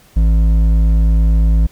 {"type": "tone with hard clipping", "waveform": "triangle", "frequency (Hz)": 54.4, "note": "A1", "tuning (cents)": -19, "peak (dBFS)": -10, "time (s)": [0.16, 1.67], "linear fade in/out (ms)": 10, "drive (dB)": 11, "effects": ["pink hiss -48 dBFS RMS until 1.71 s"]}